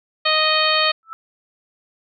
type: harmonic tone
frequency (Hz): 622.3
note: D#5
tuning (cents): 0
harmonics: 1 / 2 / 3 / 4 / 5 / 6 / 7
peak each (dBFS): -23 / -21 / -24 / -23 / -23 / -24 / -22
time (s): 0.25-0.92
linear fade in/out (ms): 10
type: tone with exponential growth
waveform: sine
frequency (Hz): 1318.5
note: E6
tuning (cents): 0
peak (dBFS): -25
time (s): 1.03-1.13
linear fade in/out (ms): 0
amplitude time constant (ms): 21
effects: none